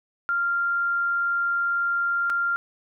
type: tone with dropouts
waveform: sine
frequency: 1391 Hz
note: F6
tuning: 7 cents flat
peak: -21 dBFS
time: 0.29-2.56 s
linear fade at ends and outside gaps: 0 ms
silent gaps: 2.298-2.301 s
effects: none